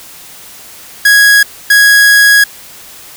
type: tone bursts at uneven times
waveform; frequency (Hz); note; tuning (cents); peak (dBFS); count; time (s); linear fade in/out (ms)
45% pulse; 1659; G#6; -2; -3; 2; 1.05-1.43 / 1.7-2.44; 5
effects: white hiss -33 dBFS RMS until 3.16 s